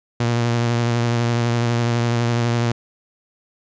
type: tone with vibrato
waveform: sawtooth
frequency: 118.3 Hz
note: A#2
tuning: 26 cents sharp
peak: -13 dBFS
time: 0.2-2.72 s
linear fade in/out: 5 ms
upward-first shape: triangle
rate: 12 Hz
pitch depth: 31 cents each way
effects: resampled to 16000 Hz